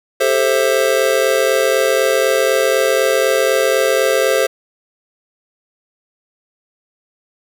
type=chord; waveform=square; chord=A minor seventh; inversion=third; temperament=just; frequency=396 / 440 / 528 / 660 Hz; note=G4 / A4 / C5 / E5; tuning=+18 / 0 / +16 / +2 cents; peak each=-21 / -19 / -16 / -22 dBFS; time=0.2-4.47 s; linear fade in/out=10 ms; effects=none